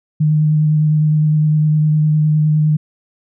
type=tone with vibrato; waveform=sine; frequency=153.1 Hz; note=D#3; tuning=28 cents flat; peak=-10 dBFS; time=0.2-2.77 s; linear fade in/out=10 ms; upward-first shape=sine; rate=9.8 Hz; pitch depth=15 cents each way; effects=none